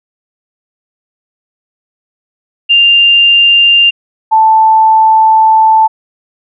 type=tone pair in turn; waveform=sine; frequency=2794 / 880.1 Hz; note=F7 / A5; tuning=0 / 0 cents; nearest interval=octave + minor sixth; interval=2000 cents; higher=first; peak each=-3 dBFS; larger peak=neither; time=2.69-3.91 / 4.31-5.88 s; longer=second; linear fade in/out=20 ms; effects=none